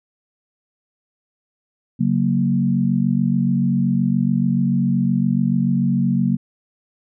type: chord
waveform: sine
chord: F# major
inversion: second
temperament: equal with one note detuned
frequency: 138.59 / 185 / 232.3 Hz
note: C#3 / F#3 / A#3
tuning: 0 / 0 / -6 cents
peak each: -21 / -19 / -19 dBFS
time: 1.99-6.37 s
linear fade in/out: 20 ms
effects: none